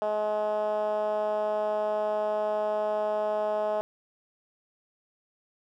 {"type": "tone with band-pass filter", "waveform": "10% pulse", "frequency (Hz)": 211.9, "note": "G#3", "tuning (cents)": 35, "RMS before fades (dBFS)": -28, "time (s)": [0.02, 3.81], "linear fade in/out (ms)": 0, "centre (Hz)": 650, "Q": 3.4, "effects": []}